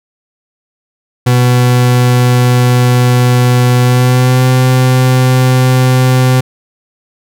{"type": "tone with pitch glide", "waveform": "40% pulse", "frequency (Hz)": [124, 128.15], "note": ["B2", "C3"], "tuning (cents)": [7, -36], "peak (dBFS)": -5, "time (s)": [1.26, 6.41], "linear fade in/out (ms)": 10, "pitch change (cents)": 57, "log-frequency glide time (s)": [3.81, 4.47], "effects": []}